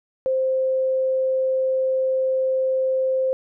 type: tone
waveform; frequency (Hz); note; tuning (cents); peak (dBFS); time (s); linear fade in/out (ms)
sine; 523.3; C5; 0; -18; 0.26-3.33; 0
effects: none